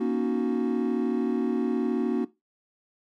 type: chord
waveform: triangle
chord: D# minor seventh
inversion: second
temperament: equal with one note detuned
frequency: 238 / 277.2 / 311.1 / 370 Hz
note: A#3 / C#4 / D#4 / F#4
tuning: +36 / 0 / 0 / 0 cents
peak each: -25 / -27 / -30 / -26 dBFS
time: 0-2.25 s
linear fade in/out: 10 ms
effects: noise-tail reverb RT60 0.2 s tail -17 dB re dry + tanh soft clip ceiling -12 dBFS